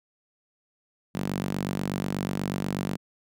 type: tone with high-pass filter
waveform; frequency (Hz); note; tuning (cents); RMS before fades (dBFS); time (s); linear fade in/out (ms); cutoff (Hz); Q
sawtooth; 48.22; G1; -28; -30; 1.14-2.97; 20; 180; 2.3
effects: none